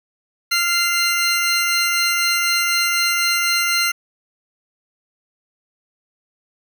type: tone pair together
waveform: 20% pulse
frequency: 1388 / 2080 Hz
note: F6 / C7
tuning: -11 / -11 cents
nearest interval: perfect fifth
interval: 700 cents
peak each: -14 dBFS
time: 0.51-3.92 s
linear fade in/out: 10 ms
effects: none